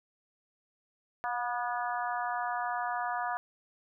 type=harmonic tone with a mistuned harmonic; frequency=243.4 Hz; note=B3; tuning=25 cents flat; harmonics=3 / 4 / 5 / 6 / 7; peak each=-34 / -36 / -38 / -40 / -41 dBFS; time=1.24-3.37 s; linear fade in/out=0 ms; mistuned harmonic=3; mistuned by=-22 cents; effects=none